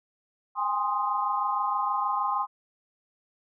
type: chord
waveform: sine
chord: Ab major seventh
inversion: third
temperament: equal with one note detuned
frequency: 804.2 / 830.6 / 1046.5 / 1244.5 Hz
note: G5 / Ab5 / C6 / Eb6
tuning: +44 / 0 / 0 / 0 cents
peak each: -32 / -33 / -27 / -31 dBFS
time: 0.55-2.47 s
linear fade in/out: 50 ms
effects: none